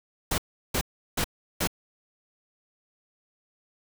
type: noise bursts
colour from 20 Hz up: pink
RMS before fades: -26 dBFS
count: 4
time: 0.31-1.674 s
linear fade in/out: 5 ms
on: 71 ms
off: 360 ms
effects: none